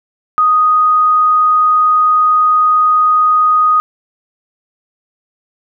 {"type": "tone", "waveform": "sine", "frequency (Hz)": 1244.5, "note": "D#6", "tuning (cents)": 0, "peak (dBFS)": -7, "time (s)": [0.38, 3.8], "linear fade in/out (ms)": 0, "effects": []}